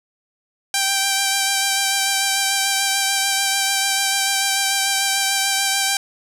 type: tone with vibrato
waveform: 5% pulse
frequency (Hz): 784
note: G5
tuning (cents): 0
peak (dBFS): -5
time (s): 0.74-5.97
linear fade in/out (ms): 2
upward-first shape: sine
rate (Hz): 6.8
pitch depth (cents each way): 17
effects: none